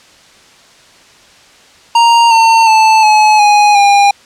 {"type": "tone with pitch steps", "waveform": "square", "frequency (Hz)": [932.3, 905.8, 880, 854.9, 830.6, 806.9], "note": ["A#5", "A#5", "A5", "G#5", "G#5", "G5"], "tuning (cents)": [0, -50, 0, 50, 0, 50], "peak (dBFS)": -5, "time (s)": [1.95, 4.11], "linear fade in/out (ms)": 5, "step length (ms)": 360, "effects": ["white hiss -42 dBFS RMS until 4.25 s", "low-pass 6000 Hz 12 dB/octave"]}